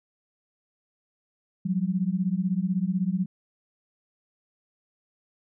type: beating tone pair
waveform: sine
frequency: 177.2 / 193.2 Hz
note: F3 / G3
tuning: +25 / -25 cents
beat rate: 16 Hz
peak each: -26 dBFS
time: 1.65-3.26 s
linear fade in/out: 10 ms
effects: none